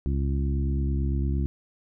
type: harmonic tone with a mistuned harmonic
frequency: 68.8 Hz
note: C#2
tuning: 12 cents flat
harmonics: 1 / 2 / 3 / 4 / 5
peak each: -24 / -30 / -34 / -36 / -38 dBFS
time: 0.06-1.46 s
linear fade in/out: 0 ms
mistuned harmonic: 1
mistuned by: +19 cents
effects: none